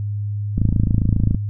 click train, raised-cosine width 5 ms, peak -5 dBFS, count 22, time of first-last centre 0.58-1.346 s, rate 27.4 Hz, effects noise-tail reverb RT60 0.1 s tail -20 dB re dry + added 103 Hz sine -21 dBFS peak until 1.49 s

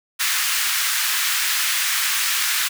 pink high-pass noise, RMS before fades -21 dBFS, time 0.19-2.69 s, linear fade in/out 20 ms, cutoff 1400 Hz, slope 24 dB/octave, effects none

